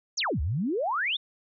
sine exponential two-way sweep, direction down then up, 7150 to 65.6 to 3734 Hz, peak -25 dBFS, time 0.17-1.17 s, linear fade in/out 10 ms, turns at 0.41 s, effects none

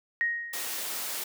sine tone with exponential decay, 1874 Hz, A#6, 9 cents sharp, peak -22 dBFS, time 0.21-0.95 s, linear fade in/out 0 ms, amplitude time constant 160 ms
white noise, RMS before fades -34 dBFS, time 0.53-1.24 s, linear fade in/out 5 ms
effects high-pass 300 Hz 12 dB/octave

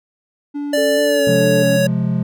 triangle tone with vibrato, 283.4 Hz, C#4, 38 cents sharp, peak -19 dBFS, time 0.54-1.78 s, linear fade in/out 20 ms, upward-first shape square, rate 2.3 Hz, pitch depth 33 cents each way
square tone with pitch glide, 587.3 to 556.6 Hz, D5 to C#5, 0 to +7 cents, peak -15 dBFS, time 0.73-1.87 s, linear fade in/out 5 ms, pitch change -93 cents, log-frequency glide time 1.02-1.37 s
sine tone, 440 Hz, A4, in tune, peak -19 dBFS, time 0.77-1.63 s, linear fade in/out 10 ms
triangle chord, F minor, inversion second, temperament just, 130.96 / 174.61 / 209.5 Hz, C3 / F3 / Ab3, +2 / 0 / +15 cents, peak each -18 / -17 / -19 dBFS, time 1.27-2.23 s, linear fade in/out 5 ms
effects none

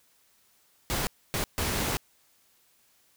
pink noise bursts at uneven times, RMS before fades -29 dBFS, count 3, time 0.9-1.07 / 1.34-1.44 / 1.58-1.97 s, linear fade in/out 0 ms, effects white hiss -65 dBFS RMS until 3.16 s

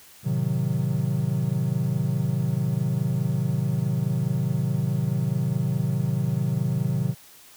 triangle chord, A diminished seventh, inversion none, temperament equal, 110 / 130.81 / 155.56 / 185 Hz, A2 / C3 / Eb3 / Gb3, 0 / 0 / 0 / 0 cents, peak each -29 / -23 / -25 / -27 dBFS, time 0.23-7.15 s, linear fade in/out 50 ms, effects white hiss -50 dBFS RMS until 7.56 s

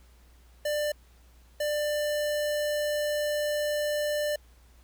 square tone bursts at uneven times, 594 Hz, D5, 20 cents sharp, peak -27 dBFS, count 2, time 0.65-0.92 / 1.6-4.36 s, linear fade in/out 5 ms, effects added 60 Hz sine -54 dBFS peak until 4.83 s + pink hiss -63 dBFS RMS until 4.83 s

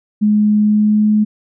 sine tone with pitch glide, 210.4 to 212.4 Hz, G#3 to G#3, +23 to +39 cents, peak -9 dBFS, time 0.21-1.25 s, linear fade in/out 20 ms, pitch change +16 cents, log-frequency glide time 0.59-1.1 s, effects none

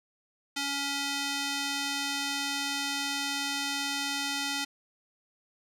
square tone with band-pass filter, 280.7 Hz, C#4, 22 cents sharp, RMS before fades -32 dBFS, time 0.56-4.65 s, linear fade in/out 10 ms, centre 4300 Hz, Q 0.83, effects none

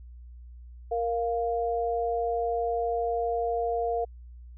sine tone pair together, 466.2 / 698.5 Hz, A#4 / F5, 0 / 0 cents, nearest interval perfect fifth, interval 700 cents, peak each -28 dBFS, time 0.91-4.05 s, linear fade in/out 10 ms, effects added 60 Hz sine -43 dBFS peak until 4.57 s

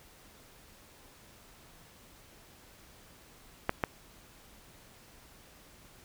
clicks, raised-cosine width 0.5 ms, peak -12 dBFS, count 2, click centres 3.694 / 3.838 s, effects pink hiss -57 dBFS RMS until 6.04 s

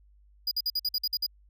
square tone bursts, 4900 Hz, D#8, 27 cents flat, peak -26 dBFS, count 9, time 0.47-1.265 s, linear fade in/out 5 ms, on 43 ms, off 51 ms, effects added 50 Hz sine -56 dBFS peak until 1.49 s

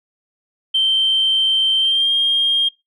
sine tone with pitch glide, 3123 to 3220 Hz, G7 to G7, -7 to +46 cents, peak -12 dBFS, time 0.74-2.69 s, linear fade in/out 10 ms, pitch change +53 cents, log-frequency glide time 1.79-2.13 s, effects noise-tail reverb RT60 0.2 s tail -23 dB re dry + tanh soft clip ceiling -8 dBFS

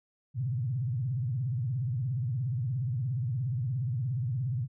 sine tone with vibrato, 124.5 Hz, B2, 14 cents sharp, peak -28 dBFS, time 0.34-4.68 s, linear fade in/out 50 ms, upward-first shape sine, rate 17 Hz, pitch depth 240 cents each way, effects none

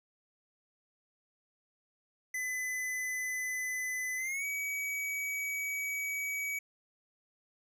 square tone with pitch glide, 2012 to 2271 Hz, B6 to C#7, +32 to +41 cents, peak -34 dBFS, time 2.34-6.59 s, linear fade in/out 5 ms, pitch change +209 cents, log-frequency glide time 4.17-4.45 s, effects none

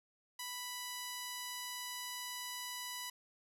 10% pulse tone with low-pass filter, 987.8 Hz, B5, in tune, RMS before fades -44 dBFS, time 0.39-3.1 s, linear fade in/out 5 ms, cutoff 11000 Hz, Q 9.2, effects none

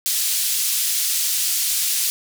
white band-pass noise, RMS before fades -21 dBFS, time 0.06-2.1 s, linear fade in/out 0 ms, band 3500 to 15000 Hz, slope 12 dB/octave, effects none

